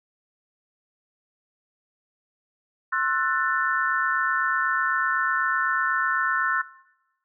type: chord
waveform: sine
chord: F# half-diminished seventh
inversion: second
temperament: just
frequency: 1065.6 / 1332 / 1480 / 1776 Hz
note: C6 / E6 / F#6 / A6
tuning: +31 / +18 / 0 / +16 cents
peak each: -28 / -27 / -26 / -28 dBFS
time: 2.92-6.62 s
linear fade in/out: 10 ms
effects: noise-tail reverb RT60 1.0 s tail -20 dB re dry